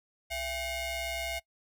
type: ring-modulated tone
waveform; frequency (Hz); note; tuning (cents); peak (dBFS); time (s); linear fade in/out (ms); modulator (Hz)
sawtooth; 737; F#5; -7; -26; 0.3-1.4; 20; 1410
effects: noise-tail reverb RT60 0.1 s tail -22 dB re dry